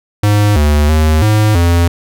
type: tone with pitch steps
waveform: square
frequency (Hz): 103.8 / 74.2 / 77.9 / 106.9 / 85.7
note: G#2 / D2 / D#2 / A2 / F2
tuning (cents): 0 / +18 / +3 / -49 / -32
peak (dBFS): -8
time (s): 0.23-1.88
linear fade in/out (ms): 5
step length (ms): 330
effects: none